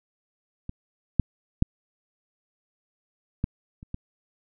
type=clicks; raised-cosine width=5 ms; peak=-21 / -6 / -6 / -12 / -30 / -19 dBFS; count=6; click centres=0.694 / 1.197 / 1.624 / 3.441 / 3.829 / 3.944 s; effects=none